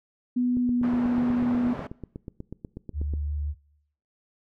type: tone with pitch glide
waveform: sine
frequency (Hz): 246.9 to 243.9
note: B3 to B3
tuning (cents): 0 to -21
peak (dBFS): -21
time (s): 0.36-1.74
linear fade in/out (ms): 10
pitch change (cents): -21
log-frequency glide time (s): 0.61-0.73
type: click train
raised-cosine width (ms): 3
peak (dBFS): -23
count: 22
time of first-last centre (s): 0.57-3.137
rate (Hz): 8.18
type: band-pass noise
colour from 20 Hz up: pink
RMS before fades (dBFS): -36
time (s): 0.83-1.87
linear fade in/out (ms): 2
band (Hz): 110 to 1200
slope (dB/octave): 12
type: tone with vibrato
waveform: sine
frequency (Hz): 73.5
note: D2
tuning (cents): +2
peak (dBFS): -26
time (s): 2.93-3.55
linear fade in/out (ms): 50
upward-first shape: square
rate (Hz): 5.6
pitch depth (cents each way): 9
effects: noise-tail reverb RT60 0.8 s tail -23 dB re dry